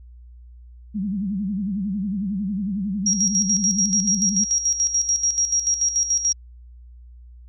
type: tone with vibrato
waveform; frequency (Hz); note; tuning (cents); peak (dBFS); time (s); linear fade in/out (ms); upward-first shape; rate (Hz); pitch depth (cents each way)
sine; 198; G3; +18; -22; 0.94-4.45; 20; sine; 11; 140
type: tone with tremolo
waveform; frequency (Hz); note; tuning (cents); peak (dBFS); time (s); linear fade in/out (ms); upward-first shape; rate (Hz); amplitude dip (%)
sine; 5650; F8; +19; -16; 3.06-6.33; 5; square; 6.9; 65
effects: added 60 Hz sine -41 dBFS peak until 7.48 s